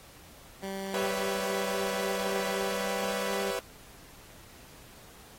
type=tone with pitch glide; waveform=15% pulse; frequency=194.1 to 196.81 Hz; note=G3 to G3; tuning=-17 to +7 cents; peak=-28 dBFS; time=0.62-3.52 s; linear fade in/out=20 ms; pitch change=+24 cents; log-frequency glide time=2.55-3.18 s
type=chord; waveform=sawtooth; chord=C# half-diminished seventh; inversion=second; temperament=equal; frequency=392 / 493.9 / 554.4 / 659.3 Hz; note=G4 / B4 / C#5 / E5; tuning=0 / 0 / 0 / 0 cents; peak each=-33 / -30 / -33 / -35 dBFS; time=0.94-3.59 s; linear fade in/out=0 ms
effects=pink hiss -53 dBFS RMS until 5.38 s + AAC 48 kbps